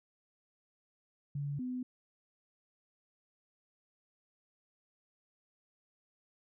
sine tone pair in turn, 142.9 / 251.8 Hz, D3 / B3, -47 / +34 cents, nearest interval minor seventh, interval 981 cents, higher second, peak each -34 / -35 dBFS, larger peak first, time 1.35-1.59 / 1.59-1.83 s, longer neither, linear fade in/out 5 ms, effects none

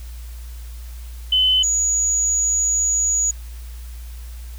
sine tone pair in turn, 3032 / 6807 Hz, F#7 / G#8, +42 / +42 cents, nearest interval octave + major second, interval 1400 cents, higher second, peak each -13 / -16 dBFS, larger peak first, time 1.32-1.63 / 1.63-3.31 s, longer second, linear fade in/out 5 ms, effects added 59 Hz sine -31 dBFS peak until 4.58 s + white hiss -47 dBFS RMS until 4.58 s

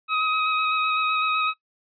25% pulse tone with vibrato, 1265 Hz, D#6, 28 cents sharp, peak -17 dBFS, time 0.08-1.54 s, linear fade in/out 50 ms, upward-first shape square, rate 7.9 Hz, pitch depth 11 cents each way, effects noise-tail reverb RT60 0.1 s tail -19 dB re dry + resampled to 11025 Hz

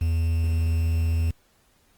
triangle tone with quantisation, 82.41 Hz, E2, in tune, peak -18 dBFS, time 0.01-1.31 s, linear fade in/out 5 ms, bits 7, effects pink hiss -63 dBFS RMS until 1.97 s + Opus 24 kbps

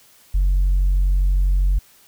sine tone, 46.24 Hz, F#1, in tune, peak -12 dBFS, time 0.34-1.79 s, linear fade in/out 10 ms, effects tanh soft clip ceiling -12 dBFS + white hiss -52 dBFS RMS until 2.07 s

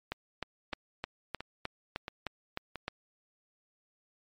two click trains, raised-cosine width 0.3 ms, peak -22 / -18 dBFS, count 4 / 10, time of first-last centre 0.73-2.757 / 0.12-2.881 s, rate 1.48 / 3.26 Hz, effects MP3 64 kbps

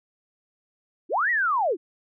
sine linear two-way sweep, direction up then down, 259.9 to 1975.5 to 285 Hz, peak -20 dBFS, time 1.09-1.77 s, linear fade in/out 50 ms, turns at 1.3 s, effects none

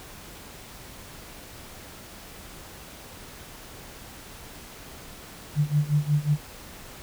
sine tone with tremolo, 148.1 Hz, D3, 15 cents sharp, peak -17 dBFS, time 5.55-6.38 s, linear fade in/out 50 ms, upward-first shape sine, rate 5.5 Hz, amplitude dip 90%, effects pink hiss -44 dBFS RMS until 7.02 s

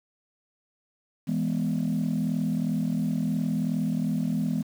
sine chord, E major, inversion none, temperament equal, 164.81 / 207.7 / 246.9 Hz, E3 / G#3 / B3, 0 / 0 / 0 cents, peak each -27 dBFS, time 1.27-4.63 s, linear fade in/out 20 ms, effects tanh soft clip ceiling -19 dBFS + 8-bit

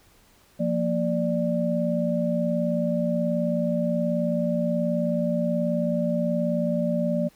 sine tone cluster, 174.7 / 233.4 / 590 Hz, F3 / A#3 / D5, +1 / +2 / +8 cents, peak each -26 dBFS, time 0.59-7.29 s, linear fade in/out 20 ms, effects pink hiss -58 dBFS RMS until 7.35 s

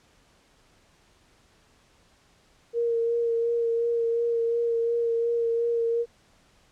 sine tone with vibrato, 465.5 Hz, A#4, 2 cents flat, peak -22 dBFS, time 2.73-6.06 s, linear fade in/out 50 ms, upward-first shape sine, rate 2.8 Hz, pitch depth 18 cents each way, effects pink hiss -61 dBFS RMS until 6.71 s + low-pass 8000 Hz 12 dB/octave

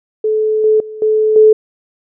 sine tone with level steps, 432.6 Hz, A4, 29 cents flat, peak -11 / -7 / -25 / -9 / -3 dBFS, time 0.24-1.53 s, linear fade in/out 5 ms, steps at 0.64 / 0.8 / 1.02 / 1.36 s, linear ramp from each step 2 ms, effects none

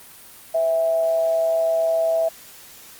sine tone with amplitude modulation, 656 Hz, E5, 9 cents flat, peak -15 dBFS, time 0.54-2.29 s, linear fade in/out 10 ms, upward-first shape sine, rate 147 Hz, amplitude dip 40%, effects white hiss -44 dBFS RMS until 2.99 s + Opus 32 kbps

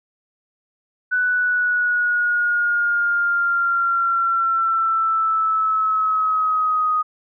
sine linear sweep, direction down, 1492 to 1244.5 Hz, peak -16 dBFS, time 1.11-7.03 s, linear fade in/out 20 ms, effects none

